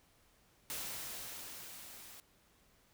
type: noise with level ramp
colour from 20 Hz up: white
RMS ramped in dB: -41 to -54 dBFS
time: 0.7-2.2 s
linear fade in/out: 0 ms
effects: pink hiss -69 dBFS RMS until 2.93 s

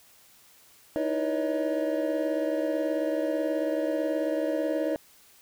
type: tone cluster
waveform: triangle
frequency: 311.5 / 329.9 / 488.8 / 564 / 632 Hz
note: D#4 / E4 / B4 / C#5 / D#5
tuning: +2 / +1 / -18 / +30 / +27 cents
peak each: -28 / -35 / -32 / -28 / -30 dBFS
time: 0.96-4.96 s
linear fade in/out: 0 ms
effects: white hiss -57 dBFS RMS until 5.41 s

